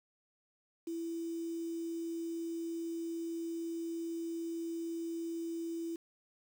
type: tone with quantisation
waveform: sine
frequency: 332.8 Hz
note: E4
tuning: 17 cents sharp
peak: -36 dBFS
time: 0.87-5.96 s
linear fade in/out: 5 ms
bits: 9
effects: none